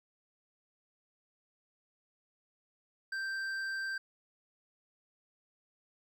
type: tone with hard clipping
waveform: sine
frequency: 1568 Hz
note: G6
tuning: in tune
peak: -36 dBFS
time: 3.12-3.98 s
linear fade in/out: 5 ms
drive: 7 dB
effects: none